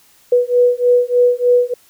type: beating tone pair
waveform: sine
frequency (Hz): 488.6 / 491.9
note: B4 / B4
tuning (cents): -19 / -7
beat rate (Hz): 3.3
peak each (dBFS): -13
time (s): 0.32-1.74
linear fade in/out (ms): 5
effects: white hiss -51 dBFS RMS until 1.89 s